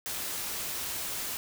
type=noise; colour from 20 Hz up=white; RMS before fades=-35 dBFS; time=0.06-1.37 s; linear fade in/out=0 ms; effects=none